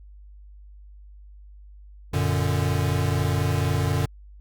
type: chord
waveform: square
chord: Gb augmented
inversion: none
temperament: equal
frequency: 92.5 / 116.54 / 146.83 Hz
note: Gb2 / Bb2 / D3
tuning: 0 / 0 / 0 cents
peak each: -25 / -28 / -26 dBFS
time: 2.13-4.06 s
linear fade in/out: 10 ms
effects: added 50 Hz sine -43 dBFS peak until 4.4 s + Opus 48 kbps